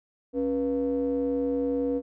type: ring-modulated tone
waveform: triangle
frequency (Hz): 105.2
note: G#2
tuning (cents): +23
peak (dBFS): -19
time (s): 0.33-2.02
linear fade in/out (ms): 50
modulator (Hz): 380
effects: none